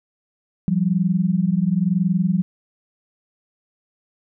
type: tone pair together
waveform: sine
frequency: 171.1 / 192.05 Hz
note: F3 / G3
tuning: -35 / -35 cents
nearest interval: major second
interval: 200 cents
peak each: -19 dBFS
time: 0.68-2.42 s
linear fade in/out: 0 ms
effects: none

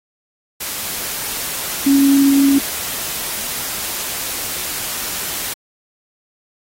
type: tone in noise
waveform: sine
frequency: 277.2 Hz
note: C#4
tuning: in tune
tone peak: -9 dBFS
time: 1.86-2.59 s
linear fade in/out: 10 ms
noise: white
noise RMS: -24 dBFS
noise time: 0.6-5.54 s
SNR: +12 dB
effects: AAC 48 kbps

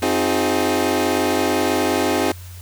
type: chord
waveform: 25% pulse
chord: F minor seventh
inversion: second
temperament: equal with one note detuned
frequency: 261.6 / 311.1 / 357 / 415.3 Hz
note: C4 / Eb4 / F4 / Ab4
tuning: 0 / 0 / +38 / 0 cents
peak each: -19 dBFS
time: 0.02-2.32 s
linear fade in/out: 5 ms
effects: added 90 Hz sine -34 dBFS peak until 2.61 s + white hiss -44 dBFS RMS until 2.61 s

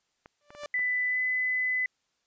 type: clicks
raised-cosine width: 0.5 ms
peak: -32 dBFS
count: 5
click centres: 0.259 / 0.505 / 0.55 / 0.635 / 0.793 s
type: tone with exponential growth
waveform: sawtooth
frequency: 587.3 Hz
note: D5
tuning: in tune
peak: -30 dBFS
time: 0.41-0.66 s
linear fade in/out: 1 ms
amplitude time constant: 53 ms
type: tone with pitch glide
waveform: sine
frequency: 1994 to 2010 Hz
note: B6 to B6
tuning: +16 to +30 cents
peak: -25 dBFS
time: 0.74-1.86 s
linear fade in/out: 2 ms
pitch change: +14 cents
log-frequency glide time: 1.08-1.19 s
effects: white hiss -75 dBFS RMS until 2.26 s + resampled to 16000 Hz

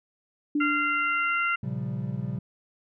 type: tone with exponential decay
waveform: sine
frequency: 293.7 Hz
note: D4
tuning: in tune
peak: -21 dBFS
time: 0.55-1.47 s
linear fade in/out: 5 ms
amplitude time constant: 200 ms
type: harmonic tone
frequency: 691 Hz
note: F5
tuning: 19 cents flat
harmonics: 2 / 3 / 4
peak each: -25 / -29 / -31 dBFS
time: 0.6-1.56 s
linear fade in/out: 10 ms
type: chord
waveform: triangle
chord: G half-diminished seventh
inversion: first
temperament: equal with one note detuned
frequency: 116.54 / 136.05 / 174.61 / 196 Hz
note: Bb2 / Db3 / F3 / G3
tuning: 0 / -32 / 0 / 0 cents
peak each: -32 / -30 / -35 / -33 dBFS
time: 1.63-2.39 s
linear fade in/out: 5 ms
effects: none

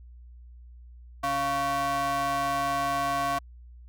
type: ring-modulated tone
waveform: square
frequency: 207.9 Hz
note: G#3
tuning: 2 cents sharp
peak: -23 dBFS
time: 1.23-3.39 s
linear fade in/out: 10 ms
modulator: 904 Hz
effects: added 60 Hz sine -45 dBFS peak until 3.88 s

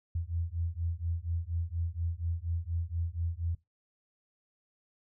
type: beating tone pair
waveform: sine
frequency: 82.41 / 86.61 Hz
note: E2 / F2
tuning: 0 / -14 cents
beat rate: 4.2 Hz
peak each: -34 / -34 dBFS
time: 0.15-3.55 s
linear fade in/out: 5 ms
effects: noise-tail reverb RT60 0.2 s tail -20 dB re dry

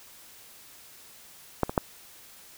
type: clicks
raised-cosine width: 1 ms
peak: -8 / -17 / -7 dBFS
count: 3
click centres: 1.633 / 1.695 / 1.778 s
effects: white hiss -51 dBFS RMS until 2.57 s

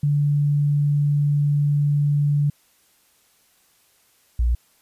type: tone pair in turn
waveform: sine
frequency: 145.3 / 59.25 Hz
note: D3 / A#1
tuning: -18 / +29 cents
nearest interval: octave + major third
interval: 1553 cents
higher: first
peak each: -16 dBFS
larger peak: neither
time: 0.03-2.5 / 4.39-4.55 s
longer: first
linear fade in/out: 5 ms
effects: white hiss -60 dBFS RMS until 4.81 s + resampled to 32000 Hz

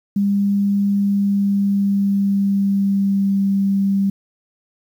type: tone with pitch glide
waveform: sine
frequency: 200.5 to 196.71 Hz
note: G3 to G3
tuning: +39 to +6 cents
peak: -14 dBFS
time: 0.16-4.1 s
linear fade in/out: 5 ms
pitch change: -33 cents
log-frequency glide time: 0.95-3.44 s
effects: 8-bit

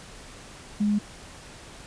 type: tone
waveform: sine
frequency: 207.7 Hz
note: G#3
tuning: in tune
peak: -20 dBFS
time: 0.8-0.99 s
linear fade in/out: 10 ms
effects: pink hiss -45 dBFS RMS until 1.86 s + resampled to 22050 Hz

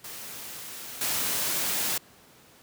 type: noise with level steps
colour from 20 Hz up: white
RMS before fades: -40 / -28 dBFS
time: 0.04-1.98 s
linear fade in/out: 5 ms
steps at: 1.01 s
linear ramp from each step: 2 ms
effects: pink hiss -55 dBFS RMS until 2.62 s + high-pass 100 Hz 12 dB/octave

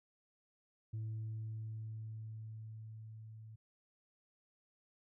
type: tone with level ramp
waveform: sine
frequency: 110 Hz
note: A2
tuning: in tune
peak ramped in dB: -36 to -50 dBFS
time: 0.93-3.56 s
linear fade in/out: 10 ms
effects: tanh soft clip ceiling -37 dBFS

